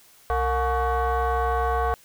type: tone with frequency modulation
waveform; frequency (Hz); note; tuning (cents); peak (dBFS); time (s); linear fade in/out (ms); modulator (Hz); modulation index
sine; 329.6; E4; 0; -19; 0.3-1.94; 0; 394; 2.4
effects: tanh soft clip ceiling -17 dBFS + white hiss -54 dBFS RMS until 2.04 s

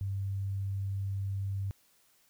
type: tone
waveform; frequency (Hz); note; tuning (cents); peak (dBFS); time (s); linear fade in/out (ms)
sine; 98; G2; 0; -31; 0.01-1.71; 0
effects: white hiss -67 dBFS RMS until 2.29 s

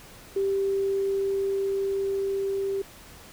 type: tone with level ramp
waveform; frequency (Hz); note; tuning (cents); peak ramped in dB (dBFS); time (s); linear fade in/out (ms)
sine; 392; G4; 0; -22 to -25; 0.36-2.82; 5
effects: pink hiss -48 dBFS RMS until 3.32 s

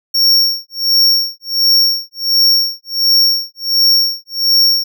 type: tone with tremolo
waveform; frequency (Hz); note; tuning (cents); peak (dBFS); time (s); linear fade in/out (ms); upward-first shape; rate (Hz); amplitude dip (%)
square; 5510; F8; -24; -7; 0.14-4.84; 10; sine; 1.4; 100
effects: none

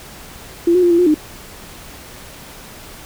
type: tone with pitch steps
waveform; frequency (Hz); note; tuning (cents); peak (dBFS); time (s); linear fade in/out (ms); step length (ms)
sine; 341.3 / 362.5 / 349.5 / 340.3 / 357 / 305.2; F4 / F#4 / F4 / F4 / F4 / D#4; -40 / -35 / +1 / -45 / +38 / -33; -9; 0.67-1.144; 5; 79
effects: pink hiss -37 dBFS RMS until 3.05 s

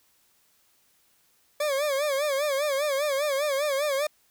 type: tone with vibrato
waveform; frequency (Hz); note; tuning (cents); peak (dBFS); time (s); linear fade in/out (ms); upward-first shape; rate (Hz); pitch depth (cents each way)
40% pulse; 570; C#5; +48; -23; 1.6-4.07; 5; sine; 5; 110
effects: white hiss -65 dBFS RMS until 4.3 s

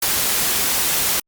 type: noise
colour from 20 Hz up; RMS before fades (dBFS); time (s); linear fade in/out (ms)
white; -19; 0.02-1.2; 5
effects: Opus 48 kbps

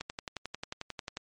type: click train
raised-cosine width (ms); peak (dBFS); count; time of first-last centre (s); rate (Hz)
0.2; -19; 14; 0.01-1.171; 11.2
effects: MP3 48 kbps

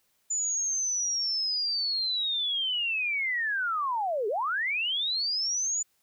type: linear two-way sweep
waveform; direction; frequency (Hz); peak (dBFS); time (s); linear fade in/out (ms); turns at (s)
sine; down then up; 7040 to 392 to 7040; -26; 0.3-5.83; 10; 4.28
effects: white hiss -71 dBFS RMS until 6.02 s

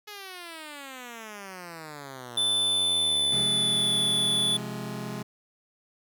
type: exponential sweep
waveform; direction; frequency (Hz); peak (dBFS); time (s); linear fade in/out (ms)
5% pulse; down; 425 to 63.7; -28; 0.07-3.45; 10
type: tone with pitch glide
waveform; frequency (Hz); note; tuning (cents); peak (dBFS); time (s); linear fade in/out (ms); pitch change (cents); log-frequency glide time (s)
square; 3520 to 3462; A7 to A7; 0 to -29; -23; 2.37-4.57; 5; -29; 3.03-3.95
type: chord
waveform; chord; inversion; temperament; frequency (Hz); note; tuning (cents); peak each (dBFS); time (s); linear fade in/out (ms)
sawtooth; F minor; second; just; 130.96 / 174.61 / 209.5; C3 / F3 / Ab3; +2 / 0 / +15; -33 / -35 / -32; 3.32-5.23; 10
effects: none

